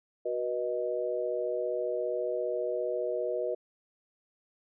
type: chord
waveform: sine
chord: B major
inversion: second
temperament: equal with one note detuned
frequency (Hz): 370 / 484.8 / 622.3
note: F#4 / B4 / D#5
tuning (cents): 0 / -32 / 0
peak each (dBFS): -35 / -32 / -33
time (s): 0.25-3.55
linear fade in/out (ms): 10
effects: none